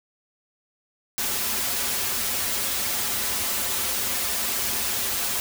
white noise with comb filter, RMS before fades -26 dBFS, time 1.18-5.4 s, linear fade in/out 0 ms, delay 6.4 ms, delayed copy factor -0.85, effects none

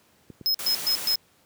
clicks, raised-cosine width 3 ms, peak -27 dBFS, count 2, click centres 0.302 / 0.412 s
square tone bursts, 5140 Hz, E8, 45 cents flat, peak -21 dBFS, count 4, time 0.46-1.156 s, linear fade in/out 0 ms, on 84 ms, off 120 ms
white noise, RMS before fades -33 dBFS, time 0.59-1.15 s, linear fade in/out 2 ms
effects pink hiss -61 dBFS RMS until 1.45 s + high-pass 100 Hz 12 dB/octave

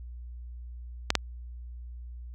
clicks, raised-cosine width 0.2 ms, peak -5 dBFS, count 2, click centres 1.104 / 1.153 s, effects added 60 Hz sine -39 dBFS peak until 2.34 s

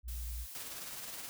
sine tone, 58.8 Hz, A#1, 16 cents sharp, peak -38 dBFS, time 0.03-0.47 s, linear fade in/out 50 ms
blue noise, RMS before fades -48 dBFS, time 0.08-0.61 s, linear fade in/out 2 ms
white noise with tremolo, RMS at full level -43 dBFS, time 0.55-1.29 s, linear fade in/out 0 ms, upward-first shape sine, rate 19 Hz, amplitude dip 35%
effects none

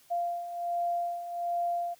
sine beating tone pair, 693 / 694.3 Hz, F5 / F5, -14 / -10 cents, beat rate 1.3 Hz, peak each -36 / -30 dBFS, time 0.1-1.95 s, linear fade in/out 20 ms, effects white hiss -61 dBFS RMS until 1.99 s

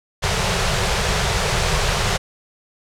pink band-stop noise, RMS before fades -19 dBFS, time 0.22-2.18 s, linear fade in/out 20 ms, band 200 to 370 Hz, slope 96 dB/octave, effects low-pass 7000 Hz 12 dB/octave

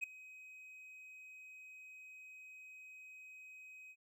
triangle tone with ADSR envelope, 2525 Hz, D#7, 25 cents sharp, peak -32 dBFS, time 0.01-3.96 s, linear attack 26 ms, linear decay 7 ms, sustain -19 dB, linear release 54 ms, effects none

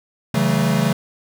square chord, F# minor seventh, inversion second, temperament equal with one note detuned, 138.59 / 164.81 / 189.43 / 220 Hz, C#3 / E3 / F#3 / A3, 0 / 0 / +41 / 0 cents, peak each -22 dBFS, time 0.34-0.93 s, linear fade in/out 5 ms, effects none

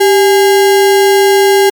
sine tone with sample-and-hold, 392 Hz, G4, in tune, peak -4 dBFS, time 0-1.7 s, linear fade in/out 10 ms, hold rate 1225 Hz, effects MP3 96 kbps

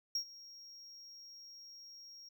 triangle tone with ADSR envelope, 5588 Hz, F8, in tune, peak -30 dBFS, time 0.15-2.29 s, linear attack 4 ms, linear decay 86 ms, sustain -20 dB, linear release 7 ms, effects none

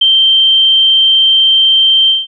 sine tone with ADSR envelope, 3136 Hz, G7, in tune, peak -3 dBFS, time 0.01-2.27 s, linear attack 9 ms, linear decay 3 ms, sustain -2 dB, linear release 180 ms, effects none

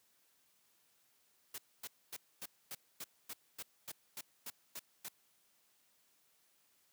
white noise bursts, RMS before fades -45 dBFS, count 13, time 1.54-5.086 s, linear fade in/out 5 ms, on 42 ms, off 250 ms, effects white hiss -73 dBFS RMS until 6.92 s + high-pass 100 Hz 12 dB/octave

